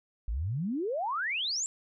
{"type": "exponential sweep", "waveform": "sine", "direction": "up", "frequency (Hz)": [49, 7740], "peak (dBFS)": -29, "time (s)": [0.28, 1.66], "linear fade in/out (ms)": 0, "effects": []}